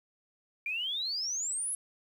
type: exponential sweep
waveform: sine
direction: up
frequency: 2349 to 11000 Hz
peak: -31 dBFS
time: 0.66-1.75 s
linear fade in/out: 2 ms
effects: 10-bit

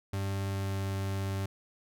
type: tone with pitch glide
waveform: 40% pulse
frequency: 98 to 97.44 Hz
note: G2 to G2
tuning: 0 to -10 cents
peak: -30 dBFS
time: 0.13-1.46 s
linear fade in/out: 5 ms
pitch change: -10 cents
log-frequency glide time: 0.5-0.74 s
effects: none

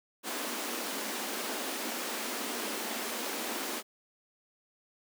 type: high-pass noise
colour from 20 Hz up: pink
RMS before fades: -36 dBFS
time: 0.23-3.83 s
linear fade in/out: 50 ms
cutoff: 210 Hz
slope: 96 dB/octave
effects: none

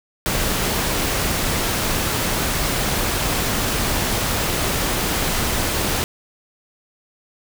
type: noise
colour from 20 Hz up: pink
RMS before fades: -21 dBFS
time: 0.26-6.04 s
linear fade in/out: 0 ms
effects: none

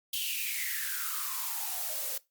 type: noise with high-pass filter sweep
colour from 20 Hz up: blue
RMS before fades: -34 dBFS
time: 0.13-2.18 s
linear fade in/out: 5 ms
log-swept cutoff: 3200 to 490 Hz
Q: 8.8
effects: noise-tail reverb RT60 0.2 s tail -19 dB re dry + Opus 48 kbps

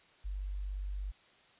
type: tone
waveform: sine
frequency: 48.53 Hz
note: G1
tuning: 17 cents flat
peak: -35 dBFS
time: 0.24-1.12 s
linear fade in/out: 20 ms
effects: white hiss -63 dBFS RMS until 1.59 s + resampled to 8000 Hz

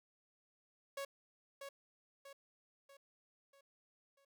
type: tone with echo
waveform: sawtooth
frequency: 554.4 Hz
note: C#5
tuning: in tune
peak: -37 dBFS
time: 0.97-1.05 s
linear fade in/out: 5 ms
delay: 640 ms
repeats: 5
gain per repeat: -6 dB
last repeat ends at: 4.25 s
effects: none

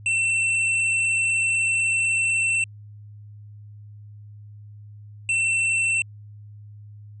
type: tone bursts at uneven times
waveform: square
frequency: 2692 Hz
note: E7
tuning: 36 cents sharp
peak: -20 dBFS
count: 2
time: 0.06-2.64 / 5.29-6.02 s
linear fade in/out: 2 ms
effects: added 104 Hz sine -40 dBFS peak until 7.2 s + resampled to 24000 Hz

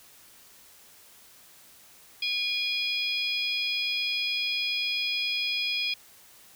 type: harmonic tone with a mistuned harmonic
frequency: 830.6 Hz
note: G#5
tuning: in tune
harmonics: 3 / 4 / 5 / 6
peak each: -30 / -30 / -39 / -33 dBFS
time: 2.22-5.94 s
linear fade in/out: 5 ms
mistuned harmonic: 3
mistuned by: -41 cents
effects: white hiss -54 dBFS RMS until 6.55 s

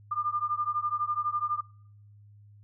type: beating tone pair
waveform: sine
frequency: 1197 / 1209 Hz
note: D6 / D6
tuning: +33 / +50 cents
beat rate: 12 Hz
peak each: -30 dBFS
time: 0.11-1.61 s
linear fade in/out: 10 ms
effects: noise-tail reverb RT60 0.7 s tail -25 dB re dry + added 103 Hz sine -51 dBFS peak until 2.63 s

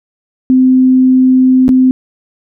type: tone with dropouts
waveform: sine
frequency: 257.8 Hz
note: C4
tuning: 26 cents flat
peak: -4 dBFS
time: 0.5-1.91 s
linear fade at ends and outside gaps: 0 ms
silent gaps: 1.681-1.691 s
effects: none

